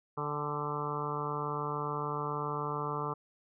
harmonic tone with a mistuned harmonic, 147 Hz, D3, 2 cents sharp, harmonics 1 / 2 / 3 / 4 / 5 / 6 / 7 / 8 / 9, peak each -39 / -45 / -39 / -47 / -46 / -41 / -40 / -38 / -44 dBFS, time 0.17-3.14 s, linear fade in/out 10 ms, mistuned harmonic 5, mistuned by +54 cents, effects none

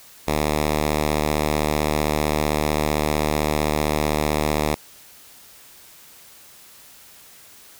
5% pulse tone, 75.6 Hz, D#2, 49 cents flat, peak -8 dBFS, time 0.27-4.75 s, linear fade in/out 10 ms, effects white hiss -47 dBFS RMS until 7.79 s

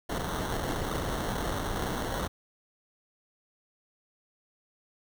pink noise with sample-and-hold, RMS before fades -32 dBFS, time 0.09-2.28 s, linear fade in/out 10 ms, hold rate 2450 Hz, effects none

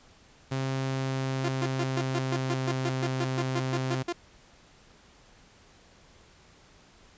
sawtooth tone with pitch glide, 133.3 to 130.78 Hz, C3 to C3, +33 to 0 cents, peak -24 dBFS, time 0.51-4.03 s, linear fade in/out 10 ms, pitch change -33 cents, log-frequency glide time 0.79-2.99 s
sawtooth tone bursts, 347.3 Hz, F4, 10 cents flat, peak -24 dBFS, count 16, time 1.44-4.126 s, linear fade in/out 5 ms, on 46 ms, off 130 ms
effects pink hiss -57 dBFS RMS until 7.17 s + resampled to 16000 Hz

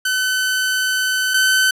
sawtooth tone pair in turn, 1516 / 1523.5 Hz, F#6 / G6, +42 / -50 cents, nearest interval unison, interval 8 cents, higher second, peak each -13 / -9 dBFS, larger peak second, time 0.05-1.34 / 1.34-1.71 s, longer first, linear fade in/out 5 ms, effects resampled to 32000 Hz + 8-bit

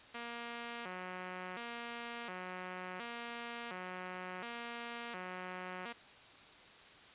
5% pulse tone with vibrato, 207.7 Hz, G#3, in tune, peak -31 dBFS, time 0.14-5.93 s, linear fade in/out 10 ms, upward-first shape square, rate 0.7 Hz, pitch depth 220 cents each way, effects white hiss -57 dBFS RMS until 7.14 s + resampled to 8000 Hz

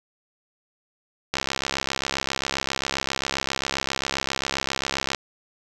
click train, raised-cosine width 0.2 ms, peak -6 dBFS, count 258, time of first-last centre 1.34-5.147 s, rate 67.5 Hz, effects none

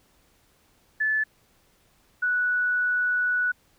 sine tone pair in turn, 1738 / 1475.5 Hz, A6 / F#6, -22 / -5 cents, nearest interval minor third, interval 283 cents, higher first, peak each -21 dBFS, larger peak neither, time 1-1.24 / 2.22-3.52 s, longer second, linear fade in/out 10 ms, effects pink hiss -63 dBFS RMS until 3.78 s

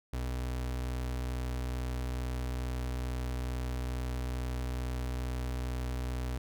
35% pulse tone, 62.3 Hz, B1, 16 cents sharp, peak -31 dBFS, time 0.13-6.38 s, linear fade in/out 5 ms, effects none

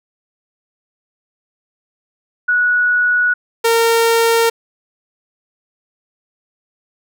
sine / sawtooth tone pair in turn, 1466 / 459.5 Hz, F#6 / A#4, -16 / -25 cents, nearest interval octave + minor sixth, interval 2009 cents, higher first, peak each -11 / -7 dBFS, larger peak second, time 2.48-3.34 / 3.64-4.5 s, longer neither, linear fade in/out 10 ms, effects none

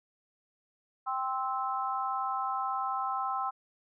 sine chord, C major, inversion second, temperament just, 784.9 / 1046.5 / 1308.1 Hz, G5 / C6 / E6, +2 / 0 / -14 cents, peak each -34 dBFS, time 1.06-3.51 s, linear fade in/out 20 ms, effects none

